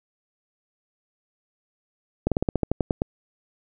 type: slowing click train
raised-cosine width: 2 ms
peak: -8 dBFS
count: 11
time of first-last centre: 2.27-3.019 s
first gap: 47 ms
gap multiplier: 1.1
effects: none